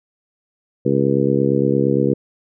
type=harmonic tone; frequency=68.7 Hz; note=C#2; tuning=15 cents flat; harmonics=2 / 3 / 4 / 5 / 6 / 7; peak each=-21 / -21 / -21 / -21 / -21 / -21 dBFS; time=0.85-2.14 s; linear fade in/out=10 ms; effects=none